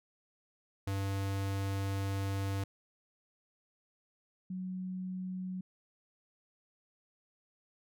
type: tone pair in turn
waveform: square / sine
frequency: 98 / 185 Hz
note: G2 / F#3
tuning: 0 / 0 cents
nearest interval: major seventh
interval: 1100 cents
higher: second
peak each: -33 / -36 dBFS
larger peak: first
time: 0.87-2.64 / 4.5-5.61 s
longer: first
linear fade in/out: 5 ms
effects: none